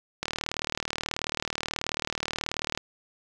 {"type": "click train", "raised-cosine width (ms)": 0.2, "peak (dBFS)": -11, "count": 99, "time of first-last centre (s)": [0.23, 2.775], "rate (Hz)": 38.5, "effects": []}